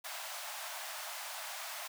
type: high-pass noise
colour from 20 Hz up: pink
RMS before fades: -43 dBFS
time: 0.04-1.88 s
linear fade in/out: 10 ms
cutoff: 600 Hz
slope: 96 dB/octave
effects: none